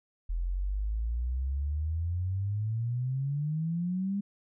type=exponential sweep; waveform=sine; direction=up; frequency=41.2 to 203.6 Hz; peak=-28 dBFS; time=0.29-4.21 s; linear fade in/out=10 ms; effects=none